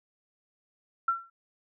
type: tone with exponential decay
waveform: sine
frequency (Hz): 1356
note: E6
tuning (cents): +49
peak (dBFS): -20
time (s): 1.08-1.3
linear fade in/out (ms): 5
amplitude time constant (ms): 47
effects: none